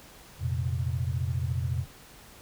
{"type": "chord", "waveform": "sine", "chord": "F suspended fourth", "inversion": "none", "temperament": "equal", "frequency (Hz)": [87.31, 116.54, 130.81], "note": ["F2", "Bb2", "C3"], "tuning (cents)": [0, 0, 0], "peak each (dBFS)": [-30, -32, -31], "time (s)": [0.39, 1.86], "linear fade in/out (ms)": 50, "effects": ["pink hiss -51 dBFS RMS until 2.41 s"]}